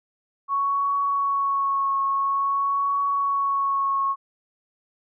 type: tone with vibrato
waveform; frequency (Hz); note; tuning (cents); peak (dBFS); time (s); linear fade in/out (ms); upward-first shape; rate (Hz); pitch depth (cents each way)
sine; 1108.7; C#6; 0; -20; 0.48-4.16; 50; triangle; 0.49; 21
effects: none